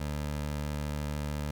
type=tone; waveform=20% pulse; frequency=73.9 Hz; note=D2; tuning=11 cents sharp; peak=-27 dBFS; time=0-1.51 s; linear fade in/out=5 ms; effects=11-bit